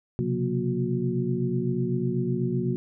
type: tone cluster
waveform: sine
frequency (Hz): 127.2 / 135.2 / 179.7 / 234.9 / 362.8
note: C3 / C#3 / F3 / A#3 / F#4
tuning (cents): -48 / -43 / +50 / +13 / -34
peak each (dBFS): -30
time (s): 0.19-2.76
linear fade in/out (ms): 0
effects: none